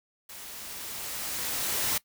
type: noise with level ramp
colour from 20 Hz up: white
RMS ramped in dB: -44 to -27 dBFS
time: 0.29-1.98 s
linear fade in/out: 5 ms
effects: noise-tail reverb RT60 0.1 s tail -20 dB re dry